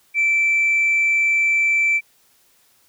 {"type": "tone", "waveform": "sine", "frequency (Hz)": 2331, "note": "D7", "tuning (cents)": -14, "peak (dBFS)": -13, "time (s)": [0.14, 2.01], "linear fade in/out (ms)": 50, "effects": ["tanh soft clip ceiling -12 dBFS", "white hiss -58 dBFS RMS until 2.88 s"]}